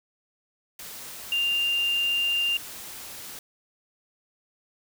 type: tone in noise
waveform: sine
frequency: 2794 Hz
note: F7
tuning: in tune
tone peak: -22 dBFS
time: 1.32-2.57 s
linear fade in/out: 2 ms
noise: white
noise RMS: -40 dBFS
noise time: 0.79-3.39 s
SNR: +15 dB
effects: none